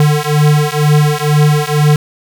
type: beating tone pair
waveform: square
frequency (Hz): 148.3 / 150.4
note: D3 / D3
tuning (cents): +17 / +42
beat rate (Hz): 2.1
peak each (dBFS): -12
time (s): 0-1.96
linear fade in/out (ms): 2
effects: none